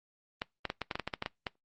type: clicks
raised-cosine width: 0.3 ms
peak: -17 dBFS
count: 12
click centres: 0.419 / 0.653 / 0.701 / 0.817 / 0.912 / 0.955 / 0.997 / 1.076 / 1.138 / 1.224 / 1.261 / 1.468 s
effects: noise-tail reverb RT60 0.2 s tail -25 dB re dry + Opus 24 kbps